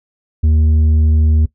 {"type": "tone with tanh clipping", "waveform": "sine", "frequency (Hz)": 77.78, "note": "D#2", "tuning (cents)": 0, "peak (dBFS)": -10, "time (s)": [0.43, 1.46], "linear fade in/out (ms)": 10, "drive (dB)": 6, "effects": ["noise-tail reverb RT60 0.1 s tail -18 dB re dry"]}